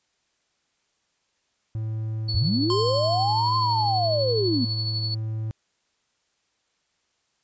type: tone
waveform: triangle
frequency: 110 Hz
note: A2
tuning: in tune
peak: -24 dBFS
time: 1.75-5.51 s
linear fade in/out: 0 ms
type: tone with tremolo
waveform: sine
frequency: 4426 Hz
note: C#8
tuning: 3 cents flat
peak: -25 dBFS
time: 2.28-5.15 s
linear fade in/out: 10 ms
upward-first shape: triangle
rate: 12 Hz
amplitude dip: 55%
type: linear two-way sweep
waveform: sine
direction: up then down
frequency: 63.4 to 1046.5 to 225.7 Hz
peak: -21 dBFS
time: 2.34-4.65 s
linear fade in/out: 5 ms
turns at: 3.57 s
type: tone with exponential decay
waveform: square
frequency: 1046.5 Hz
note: C6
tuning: in tune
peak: -26 dBFS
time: 2.7-5.14 s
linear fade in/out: 1 ms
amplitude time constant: 530 ms
effects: white hiss -71 dBFS RMS until 7.43 s + resampled to 16000 Hz